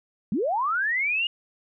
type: linear sweep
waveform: sine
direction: up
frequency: 168.9 to 2890 Hz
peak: -22 dBFS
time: 0.32-1.27 s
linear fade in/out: 2 ms
effects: none